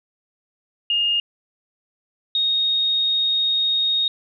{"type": "tone pair in turn", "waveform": "sine", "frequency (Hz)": [2836, 3728], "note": ["F7", "A#7"], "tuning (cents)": [26, -1], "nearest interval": "perfect fourth", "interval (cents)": 473, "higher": "second", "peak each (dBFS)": -17, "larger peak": "neither", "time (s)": [[0.9, 1.2], [2.35, 4.08]], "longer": "second", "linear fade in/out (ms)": 2, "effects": []}